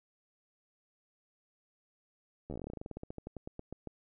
slowing click train, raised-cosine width 2 ms, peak -28 dBFS, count 26, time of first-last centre 2.5-3.873 s, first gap 12 ms, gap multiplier 1.11, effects none

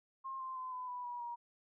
sine tone with pitch steps, 1066 / 1045.9 / 1026.1 / 1006.8 / 987.7 / 969.1 / 950.8 Hz, C6 / C6 / C6 / B5 / B5 / B5 / A#5, +32 / -1 / -34 / +33 / 0 / -33 / +34 cents, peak -40 dBFS, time 0.24-1.36 s, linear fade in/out 20 ms, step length 160 ms, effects none

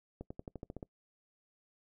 accelerating click train, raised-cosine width 2 ms, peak -29 dBFS, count 9, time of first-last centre 0.21-0.828 s, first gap 95 ms, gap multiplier 0.94, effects noise-tail reverb RT60 0.1 s tail -23 dB re dry

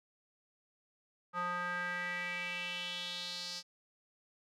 square tone with band-pass filter sweep, 177.3 Hz, F3, 26 cents sharp, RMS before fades -39 dBFS, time 1.33-3.63 s, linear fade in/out 50 ms, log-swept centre 1200 to 5000 Hz, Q 4, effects none

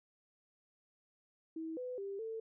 sine tone with pitch steps, 322.6 / 501 / 395.6 / 447 Hz, E4 / B4 / G4 / A4, -37 / +25 / +16 / +27 cents, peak -39 dBFS, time 1.56-2.4 s, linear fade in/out 5 ms, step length 210 ms, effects none

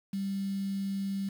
sine tone with quantisation, 196 Hz, G3, in tune, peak -30 dBFS, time 0.13-1.29 s, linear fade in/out 5 ms, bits 8, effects none

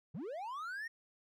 triangle linear sweep, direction up, 120 to 1884 Hz, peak -38 dBFS, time 0.14-0.88 s, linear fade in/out 10 ms, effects none

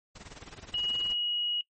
pink noise with tremolo, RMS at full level -44 dBFS, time 0.15-1.15 s, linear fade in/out 10 ms, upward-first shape sine, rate 19 Hz, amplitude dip 80%
sine tone, 2900 Hz, F#7, 35 cents flat, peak -28 dBFS, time 0.74-1.61 s, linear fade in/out 2 ms
effects noise-tail reverb RT60 0.1 s tail -20 dB re dry + MP3 32 kbps

